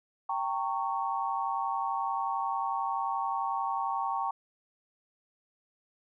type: chord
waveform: sine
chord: G diminished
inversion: none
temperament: equal with one note detuned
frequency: 784 / 915.3 / 1108.7 Hz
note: G5 / Bb5 / Db6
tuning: 0 / -32 / 0 cents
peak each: -33 dBFS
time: 0.29-4.31 s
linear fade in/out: 5 ms
effects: none